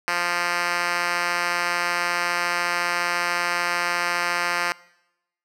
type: tone with band-pass filter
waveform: 5% pulse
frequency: 174.61 Hz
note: F3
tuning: in tune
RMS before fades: -24 dBFS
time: 0.08-4.72 s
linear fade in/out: 0 ms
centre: 2400 Hz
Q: 0.55
effects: noise-tail reverb RT60 0.9 s tail -22 dB re dry